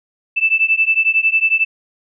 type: beating tone pair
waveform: sine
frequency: 2637 / 2648 Hz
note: E7 / E7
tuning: 0 / +7 cents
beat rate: 11 Hz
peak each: -15 dBFS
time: 0.36-1.65 s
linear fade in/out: 20 ms
effects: none